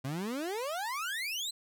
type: exponential sweep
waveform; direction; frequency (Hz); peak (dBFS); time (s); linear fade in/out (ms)
30% pulse; up; 126.8 to 4138; -31; 0.04-1.51; 10
effects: none